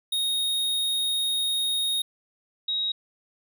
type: tone pair in turn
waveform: square / sine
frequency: 3729 / 3801 Hz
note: A#7 / A#7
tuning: 0 / +33 cents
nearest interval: unison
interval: 33 cents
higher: second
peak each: -24 / -24 dBFS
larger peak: neither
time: 0.12-2.02 / 2.68-2.92 s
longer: first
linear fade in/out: 5 ms
effects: none